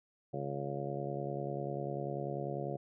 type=harmonic tone; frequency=70.1 Hz; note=C#2; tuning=20 cents sharp; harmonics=2 / 3 / 4 / 5 / 6 / 7 / 8 / 9 / 10; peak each=-40 / -46 / -51 / -43 / -43 / -49 / -42 / -54 / -44 dBFS; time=0.33-2.77 s; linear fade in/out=10 ms; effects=none